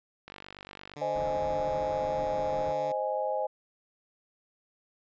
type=click train; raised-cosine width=0.3 ms; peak=-27 dBFS; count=33; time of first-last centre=0.28-0.937 s; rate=48.7 Hz
type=tone; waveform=10% pulse; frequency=146.8 Hz; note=D3; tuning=in tune; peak=-32 dBFS; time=0.96-2.92 s; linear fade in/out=5 ms
type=chord; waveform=sine; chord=Ab major; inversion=first; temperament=equal; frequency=523.3 / 622.3 / 830.6 Hz; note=C5 / Eb5 / Ab5; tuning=0 / 0 / 0 cents; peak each=-32 dBFS; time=1.01-3.47 s; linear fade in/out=10 ms
type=low-pass noise; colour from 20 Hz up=pink; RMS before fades=-43 dBFS; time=1.15-2.73 s; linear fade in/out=10 ms; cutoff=1500 Hz; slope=24 dB/octave
effects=resampled to 16000 Hz